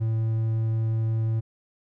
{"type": "tone", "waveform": "triangle", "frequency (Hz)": 111.8, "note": "A2", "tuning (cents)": 28, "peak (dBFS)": -20, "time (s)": [0, 1.41], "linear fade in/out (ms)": 20, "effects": []}